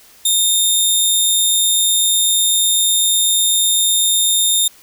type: tone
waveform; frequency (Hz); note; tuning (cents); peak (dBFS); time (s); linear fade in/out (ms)
15% pulse; 3648; A#7; -38; -5; 0.25-4.68; 5
effects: white hiss -46 dBFS RMS until 4.82 s